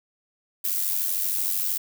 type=noise with amplitude modulation; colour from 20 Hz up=violet; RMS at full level=-23 dBFS; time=0.64-1.78 s; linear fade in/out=10 ms; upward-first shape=sine; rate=93.1 Hz; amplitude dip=60%; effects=none